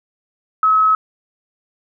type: tone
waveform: sine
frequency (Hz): 1285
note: E6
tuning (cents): -45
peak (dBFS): -10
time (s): 0.63-0.95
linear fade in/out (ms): 2
effects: none